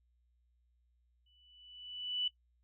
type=tone with exponential growth; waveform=sine; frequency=2972 Hz; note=F#7; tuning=7 cents sharp; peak=-30 dBFS; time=1.26-2.28 s; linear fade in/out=5 ms; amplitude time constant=220 ms; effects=noise-tail reverb RT60 0.1 s tail -19 dB re dry + added 60 Hz sine -70 dBFS peak until 2.63 s